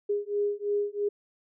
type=beating tone pair; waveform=sine; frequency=408.7 / 411.7 Hz; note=G#4 / G#4; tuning=-28 / -15 cents; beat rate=3 Hz; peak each=-29 dBFS; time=0.09-1.09 s; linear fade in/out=10 ms; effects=none